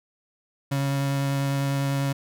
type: tone with vibrato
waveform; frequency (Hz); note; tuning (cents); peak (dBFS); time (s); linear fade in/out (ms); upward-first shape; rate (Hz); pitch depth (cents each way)
35% pulse; 138.59; C#3; 0; -21; 0.71-2.13; 10; sine; 10; 9
effects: none